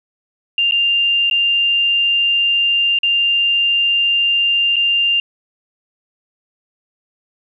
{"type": "tone with dropouts", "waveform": "sine", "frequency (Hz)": 2794, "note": "F7", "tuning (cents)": 0, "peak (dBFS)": -12, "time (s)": [0.58, 5.2], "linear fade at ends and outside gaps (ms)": 2, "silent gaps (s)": [[0.711, 0.721], [1.299, 1.311], [2.988, 3.032], [4.759, 4.765]], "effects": ["9-bit"]}